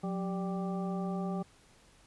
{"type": "harmonic tone with a mistuned harmonic", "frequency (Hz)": 196, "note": "G3", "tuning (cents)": 0, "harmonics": [1, 2, 3, 4, 6], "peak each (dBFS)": [-33, -41, -44, -42, -47], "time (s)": [0.03, 1.43], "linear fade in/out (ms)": 10, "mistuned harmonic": 1, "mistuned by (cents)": -130, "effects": ["pink hiss -62 dBFS RMS until 2.06 s", "resampled to 24000 Hz"]}